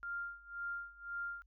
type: tone with tremolo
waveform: sine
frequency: 1396.9 Hz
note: F6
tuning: in tune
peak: -37 dBFS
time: 0.03-1.42 s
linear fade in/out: 0 ms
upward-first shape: sine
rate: 1.9 Hz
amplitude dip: 90%
effects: added 50 Hz sine -64 dBFS peak until 1.46 s